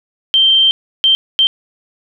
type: tone bursts at uneven times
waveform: sine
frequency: 3138 Hz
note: G7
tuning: 1 cent sharp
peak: -7 dBFS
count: 3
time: 0.34-0.71 / 1.04-1.15 / 1.39-1.47 s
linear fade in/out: 0 ms
effects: none